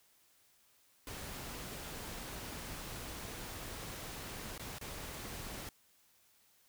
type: noise with dropouts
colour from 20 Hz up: pink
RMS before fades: -45 dBFS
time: 1.07-5.69 s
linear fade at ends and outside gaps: 1 ms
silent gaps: 4.579-4.595 / 4.785-4.812 s
effects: white hiss -69 dBFS RMS until 6.68 s